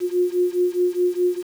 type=beating tone pair; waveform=sine; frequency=355.8 / 360.6 Hz; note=F4 / F#4; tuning=+32 / -45 cents; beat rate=4.8 Hz; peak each=-20 / -21 dBFS; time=0-1.43 s; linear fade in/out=50 ms; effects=7-bit